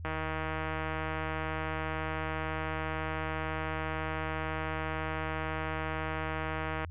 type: click train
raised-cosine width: 0.5 ms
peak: -20 dBFS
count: 1075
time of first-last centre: 0.05-6.847 s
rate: 158 Hz
effects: added 84 Hz sine -39 dBFS peak until 6.9 s + resampled to 8000 Hz